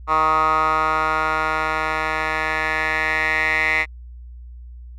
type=tone with band-pass filter sweep; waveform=10% pulse; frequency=156.8 Hz; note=D#3; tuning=14 cents sharp; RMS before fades=-20 dBFS; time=0.07-3.86 s; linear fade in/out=50 ms; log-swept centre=1200 to 2000 Hz; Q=7.7; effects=added 60 Hz sine -35 dBFS peak until 4.98 s